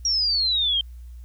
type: exponential sweep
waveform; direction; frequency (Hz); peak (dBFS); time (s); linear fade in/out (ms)
sine; down; 5690 to 3136; -19; 0.05-0.81; 2
effects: added 60 Hz sine -37 dBFS peak until 1.24 s + white hiss -64 dBFS RMS until 1.24 s